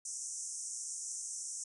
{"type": "band-pass noise", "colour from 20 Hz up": "pink", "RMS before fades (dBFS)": -42, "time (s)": [0.05, 1.64], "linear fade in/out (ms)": 5, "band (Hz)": [5700, 9400], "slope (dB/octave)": 96, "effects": []}